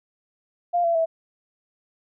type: tone with pitch steps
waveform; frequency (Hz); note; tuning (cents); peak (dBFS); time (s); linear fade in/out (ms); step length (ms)
sine; 699 / 676 / 653.7; F5 / E5 / E5; +1 / +43 / -15; -18; 0.73-1.06; 20; 110
effects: none